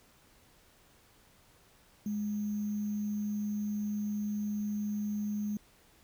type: tone with sample-and-hold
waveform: sine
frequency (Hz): 208.1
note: G#3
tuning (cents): +4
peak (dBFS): -31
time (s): 2.06-5.57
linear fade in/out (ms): 2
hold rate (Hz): 6300
effects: pink hiss -63 dBFS RMS until 6.03 s